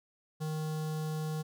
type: tone with notch filter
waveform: square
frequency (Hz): 155.56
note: D#3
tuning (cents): 0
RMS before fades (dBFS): -35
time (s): 0.4-1.43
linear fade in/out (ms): 20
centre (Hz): 2200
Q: 1.2
effects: none